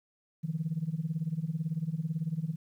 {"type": "tone with tremolo", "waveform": "sine", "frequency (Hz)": 160.3, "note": "E3", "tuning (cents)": -48, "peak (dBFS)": -26, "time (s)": [0.43, 2.56], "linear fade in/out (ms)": 20, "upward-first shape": "sine", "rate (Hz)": 18, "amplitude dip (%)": 90, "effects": ["tanh soft clip ceiling -22 dBFS", "11-bit"]}